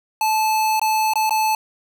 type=tone with dropouts; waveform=square; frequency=870 Hz; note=A5; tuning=20 cents flat; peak=-17 dBFS; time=0.21-1.55 s; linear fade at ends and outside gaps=2 ms; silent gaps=0.796-0.815 / 1.136-1.156 / 1.295-1.307 s; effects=none